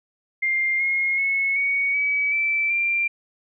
sine tone with pitch steps, 2108 / 2150 / 2192 / 2236 / 2280 / 2326 / 2372 Hz, C7 / C7 / C#7 / C#7 / C#7 / D7 / D7, +12 / +47 / -20 / +14 / +48 / -17 / +17 cents, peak -19 dBFS, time 0.42-3.08 s, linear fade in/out 10 ms, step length 380 ms, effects none

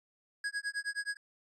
square tone with tremolo, 1656 Hz, G#6, 5 cents flat, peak -32 dBFS, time 0.44-1.17 s, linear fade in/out 2 ms, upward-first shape sine, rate 9.5 Hz, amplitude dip 100%, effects resampled to 24000 Hz

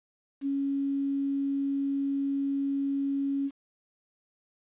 sine tone with quantisation, 277.2 Hz, C#4, in tune, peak -26 dBFS, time 0.41-3.51 s, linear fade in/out 50 ms, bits 9, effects resampled to 8000 Hz

